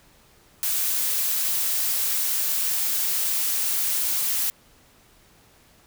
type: noise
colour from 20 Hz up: blue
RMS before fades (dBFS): -24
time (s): 0.63-4.5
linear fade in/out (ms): 0
effects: pink hiss -56 dBFS RMS until 5.86 s